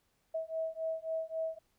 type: beating tone pair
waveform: sine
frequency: 644 / 647.7 Hz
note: E5 / E5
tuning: -41 / -31 cents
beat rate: 3.7 Hz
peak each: -37 / -37 dBFS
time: 0.34-1.59 s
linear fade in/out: 10 ms
effects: pink hiss -75 dBFS RMS until 1.78 s